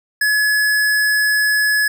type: tone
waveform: square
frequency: 1700 Hz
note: G#6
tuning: 40 cents sharp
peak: -14 dBFS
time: 0.21-1.88 s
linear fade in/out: 5 ms
effects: 9-bit